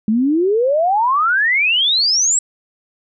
sine exponential sweep, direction up, 207.7 to 7900 Hz, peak -12 dBFS, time 0.08-2.39 s, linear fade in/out 2 ms, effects none

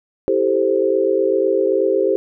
sine chord, A minor seventh, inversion second, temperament equal, 329.6 / 392 / 440 / 523.3 Hz, E4 / G4 / A4 / C5, 0 / 0 / 0 / 0 cents, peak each -23 / -17 / -21 / -19 dBFS, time 0.28-2.16 s, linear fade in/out 0 ms, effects none

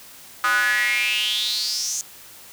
square tone with high-pass filter sweep, 113.2 Hz, A2, 50 cents sharp, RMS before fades -22 dBFS, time 0.44-2.01 s, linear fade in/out 0 ms, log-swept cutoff 1300 to 6700 Hz, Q 7.5, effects white hiss -44 dBFS RMS until 2.52 s

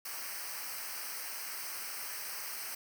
white noise with comb filter, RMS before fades -41 dBFS, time 0.05-2.75 s, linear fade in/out 5 ms, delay 0.28 ms, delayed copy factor -0.85, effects none

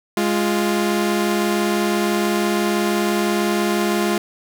sawtooth tone pair together, 207.6 / 349.2 Hz, G#3 / F4, 0 / 0 cents, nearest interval major sixth, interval 900 cents, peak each -16 dBFS, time 0.17-4.18 s, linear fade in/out 2 ms, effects none

